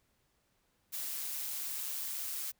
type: noise with amplitude modulation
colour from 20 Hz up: blue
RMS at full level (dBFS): -37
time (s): 0.92-2.52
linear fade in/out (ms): 20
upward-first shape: sine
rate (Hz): 139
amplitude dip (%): 35
effects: pink hiss -75 dBFS RMS until 2.59 s